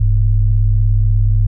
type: tone pair together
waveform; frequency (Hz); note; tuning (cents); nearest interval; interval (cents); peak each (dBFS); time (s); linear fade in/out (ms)
sine; 40.19 / 103.83; E1 / G#2; -43 / 0; octave + major third; 1643; -12; 0-1.47; 10
effects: none